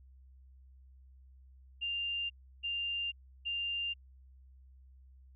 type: tone bursts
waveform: sine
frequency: 2794 Hz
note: F7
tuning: in tune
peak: -33 dBFS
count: 3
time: 1.81-3.94 s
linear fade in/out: 20 ms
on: 490 ms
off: 330 ms
effects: added 65 Hz sine -55 dBFS peak until 5.35 s